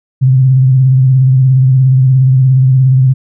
sine tone with vibrato, 130.81 Hz, C3, in tune, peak -4 dBFS, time 0.21-3.14 s, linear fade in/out 20 ms, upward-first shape triangle, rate 17 Hz, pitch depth 62 cents each way, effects none

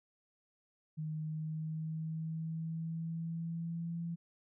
sine tone with pitch glide, 155.56 to 168.66 Hz, D#3 to E3, 0 to +40 cents, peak -36 dBFS, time 0.97-4.16 s, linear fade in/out 20 ms, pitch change +140 cents, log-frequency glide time 1.22-4 s, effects none

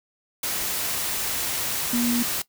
sine tone in noise, 239 Hz, A#3, 43 cents sharp, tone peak -21 dBFS, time 1.93-2.23 s, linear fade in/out 5 ms, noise white, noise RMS -27 dBFS, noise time 0.43-2.42 s, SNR +3 dB, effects noise-tail reverb RT60 0.1 s tail -18 dB re dry

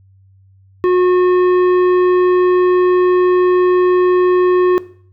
sine tone with tanh clipping, 362.6 Hz, F#4, 35 cents flat, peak -11 dBFS, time 0.84-4.78 s, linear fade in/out 0 ms, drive 11 dB, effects noise-tail reverb RT60 0.5 s tail -17 dB re dry + added 96 Hz sine -45 dBFS peak until 5.12 s

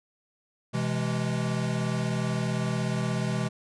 square chord, C augmented, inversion none, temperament equal with one note detuned, 127.9 / 164.81 / 207.7 Hz, C3 / E3 / G#3, -39 / 0 / 0 cents, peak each -30 / -32 / -32 dBFS, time 0.73-3.49 s, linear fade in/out 20 ms, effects resampled to 22050 Hz

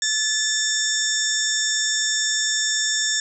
sine tone cluster, 1736 / 3589 / 5440 / 6800 / 7620 Hz, A6 / A7 / F8 / G#8 / A#8, -24 / +34 / -46 / +40 / +37 cents, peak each -26 dBFS, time 0.02-3.2 s, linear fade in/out 2 ms, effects none

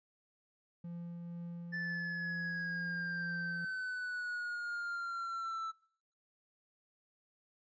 triangle tone with tremolo, 171.6 Hz, F3, 30 cents flat, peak -39 dBFS, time 0.84-3.65 s, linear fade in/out 5 ms, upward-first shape triangle, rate 2.1 Hz, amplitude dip 25%
triangle exponential sweep, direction down, 1760 to 1318.5 Hz, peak -35 dBFS, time 1.72-5.72 s, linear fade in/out 20 ms
effects noise-tail reverb RT60 0.6 s tail -24 dB re dry + resampled to 16000 Hz

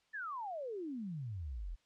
sine exponential sweep, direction down, 1800 to 37.32 Hz, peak -39 dBFS, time 0.13-1.76 s, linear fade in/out 20 ms, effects white hiss -74 dBFS RMS until 1.85 s + low-pass 5000 Hz 12 dB/octave

